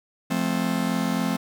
45% pulse chord, F major, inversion none, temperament just, 174.61 / 218.3 / 261.9 Hz, F3 / A3 / C4, 0 / -13 / +2 cents, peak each -27 dBFS, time 0.3-1.37 s, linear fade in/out 10 ms, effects none

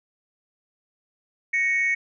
sine tone pair together, 1881.6 / 2217 Hz, A#6 / C#7, +16 / 0 cents, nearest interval minor third, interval 284 cents, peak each -23 / -20 dBFS, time 1.53-1.95 s, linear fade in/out 10 ms, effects tanh soft clip ceiling -15 dBFS

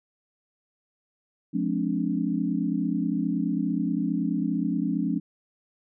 sine chord, D half-diminished seventh, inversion first, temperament just, 176.2 / 211.4 / 264.3 / 293.7 Hz, F3 / Ab3 / C4 / D4, +16 / +31 / +18 / 0 cents, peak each -29 dBFS, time 1.53-5.2 s, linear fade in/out 20 ms, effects none

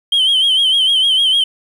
sine tone with vibrato, 3153 Hz, G7, 9 cents sharp, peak -8 dBFS, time 0.12-1.44 s, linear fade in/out 5 ms, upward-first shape sine, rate 6.6 Hz, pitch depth 76 cents each way, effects tanh soft clip ceiling -8 dBFS + 7-bit

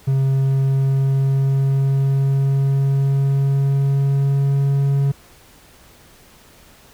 triangle tone with pitch glide, 134.9 to 139.01 Hz, C#3 to C#3, -47 to +5 cents, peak -12 dBFS, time 0.07-5.12 s, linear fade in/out 10 ms, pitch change +52 cents, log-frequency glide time 0.18-4.79 s, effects pink hiss -48 dBFS RMS until 6.93 s

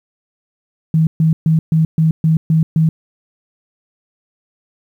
sine tone bursts, 159.9 Hz, D#3, 48 cents sharp, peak -9 dBFS, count 8, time 0.94-2.89 s, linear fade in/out 2 ms, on 130 ms, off 130 ms, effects 8-bit

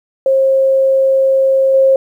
sine tone with level steps, 535 Hz, C5, 38 cents sharp, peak -8 / -6 dBFS, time 0.26-1.96 s, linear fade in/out 2 ms, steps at 1.74 s, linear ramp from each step 2 ms, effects 8-bit

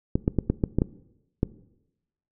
clicks, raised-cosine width 3 ms, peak -8 dBFS, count 8, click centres 0.155 / 0.279 / 0.387 / 0.5 / 0.638 / 0.786 / 0.819 / 1.431 s, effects noise-tail reverb RT60 0.9 s tail -19 dB re dry

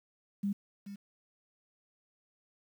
sine tone with echo, 200.6 Hz, G3, 40 cents sharp, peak -29 dBFS, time 0.43-0.53 s, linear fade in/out 10 ms, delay 430 ms, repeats 1, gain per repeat -12 dB, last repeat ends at 0.96 s, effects 10-bit

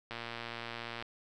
click train, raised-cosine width 0.3 ms, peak -24 dBFS, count 108, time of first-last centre 0.11-1.025 s, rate 117 Hz, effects none

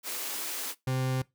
white high-pass noise, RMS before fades -35 dBFS, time 0.03-0.75 s, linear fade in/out 50 ms, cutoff 240 Hz, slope 48 dB/octave
40% pulse tone, 130 Hz, C3, 11 cents flat, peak -26 dBFS, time 0.87-1.22 s, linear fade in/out 5 ms
effects noise-tail reverb RT60 0.2 s tail -22 dB re dry

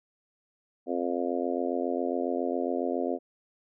harmonic tone, 87.31 Hz, F2, in tune, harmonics 3 / 4 / 5 / 6 / 7 / 8, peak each -32 / -33 / -34 / -35 / -35 / -36 dBFS, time 0.86-3.19 s, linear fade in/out 50 ms, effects none

